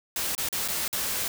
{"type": "noise with dropouts", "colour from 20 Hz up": "white", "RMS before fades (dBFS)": -29, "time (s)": [0.16, 1.28], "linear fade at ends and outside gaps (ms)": 2, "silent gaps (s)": [[0.351, 0.379], [0.488, 0.527], [0.678, 0.684], [0.88, 0.928]], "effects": []}